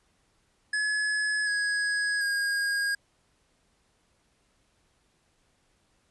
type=tone with pitch steps; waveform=square; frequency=1700 / 1664.1 / 1628.9 Hz; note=G#6 / G#6 / G#6; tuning=+40 / +3 / -34 cents; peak=-26 dBFS; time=0.73-2.95 s; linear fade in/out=5 ms; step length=740 ms; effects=pink hiss -69 dBFS RMS until 6.1 s + resampled to 24000 Hz